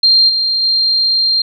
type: tone with level steps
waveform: sine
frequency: 4186 Hz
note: C8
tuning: in tune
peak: -6 / -12 / -10 dBFS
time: 0.03-1.42 s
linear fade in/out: 5 ms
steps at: 0.28 / 0.62 s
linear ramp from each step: 20 ms
effects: none